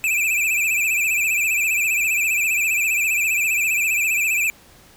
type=tone with vibrato; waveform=square; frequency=2489 Hz; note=D#7; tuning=in tune; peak=-18 dBFS; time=0.04-4.5 s; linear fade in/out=0 ms; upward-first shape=sine; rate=15 Hz; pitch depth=110 cents each way; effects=pink hiss -49 dBFS RMS until 4.96 s